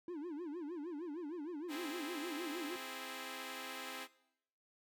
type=tone with vibrato; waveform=triangle; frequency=320.5 Hz; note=E4; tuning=49 cents flat; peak=-39 dBFS; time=0.08-2.76 s; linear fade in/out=2 ms; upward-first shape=sine; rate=6.5 Hz; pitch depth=210 cents each way
type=chord; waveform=5% pulse; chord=C augmented; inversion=none; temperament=equal; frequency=261.6 / 329.6 / 415.3 Hz; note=C4 / E4 / G#4; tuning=0 / 0 / 0 cents; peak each=-35 / -39 / -38 dBFS; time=1.68-4.08 s; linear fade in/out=50 ms
effects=noise-tail reverb RT60 0.8 s tail -20 dB re dry